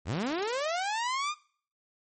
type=linear sweep; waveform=sawtooth; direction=up; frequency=61.74 to 1240 Hz; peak=-25 dBFS; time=0.05-1.35 s; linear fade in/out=50 ms; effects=noise-tail reverb RT60 0.5 s tail -22 dB re dry + MP3 32 kbps